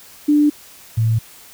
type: tone pair in turn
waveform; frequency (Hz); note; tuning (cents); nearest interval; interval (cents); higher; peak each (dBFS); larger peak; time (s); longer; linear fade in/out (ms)
sine; 295.7 / 112.31; D4 / A2; +12 / +36; octave + perfect fourth; 1676; first; -10 / -13; first; 0.28-0.5 / 0.97-1.19; neither; 10
effects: white hiss -43 dBFS RMS until 1.53 s